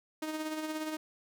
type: tone with tremolo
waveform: sawtooth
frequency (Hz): 311.1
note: D#4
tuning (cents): 0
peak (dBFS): -29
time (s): 0.22-0.97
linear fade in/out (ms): 5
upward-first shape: sine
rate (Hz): 17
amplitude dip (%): 45
effects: none